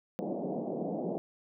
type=band-pass noise; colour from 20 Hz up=pink; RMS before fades=-35 dBFS; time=0.19-1.18 s; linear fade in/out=0 ms; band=170 to 730 Hz; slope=48 dB/octave; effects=none